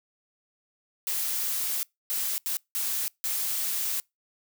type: noise bursts at uneven times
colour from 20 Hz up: blue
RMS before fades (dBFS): -29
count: 5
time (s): 1.07-1.83 / 2.1-2.38 / 2.46-2.57 / 2.75-3.08 / 3.24-4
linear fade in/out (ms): 0
effects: noise-tail reverb RT60 0.2 s tail -26 dB re dry